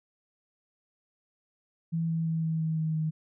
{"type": "tone with pitch steps", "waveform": "sine", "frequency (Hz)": [164.81, 163.48, 162.17, 160.86, 159.56, 158.28, 157], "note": ["E3", "E3", "E3", "E3", "D#3", "D#3", "D#3"], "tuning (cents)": [0, -14, -28, -42, 44, 30, 16], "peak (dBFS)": -26, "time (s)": [1.92, 3.11], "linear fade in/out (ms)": 20, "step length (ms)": 170, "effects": []}